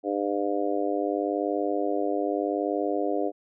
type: harmonic tone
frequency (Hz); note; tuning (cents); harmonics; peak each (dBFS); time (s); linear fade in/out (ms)
100.8; G2; +49; 3 / 4 / 5 / 6 / 7; -29 / -30 / -31 / -32 / -32; 0.03-3.32; 50
effects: none